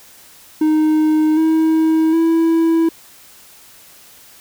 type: tone with pitch steps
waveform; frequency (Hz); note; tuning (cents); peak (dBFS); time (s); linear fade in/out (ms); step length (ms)
triangle; 310 / 319.1 / 328.4; D#4 / D#4 / E4; -6 / +44 / -6; -9; 0.61-2.89; 5; 760
effects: white hiss -44 dBFS RMS until 4.4 s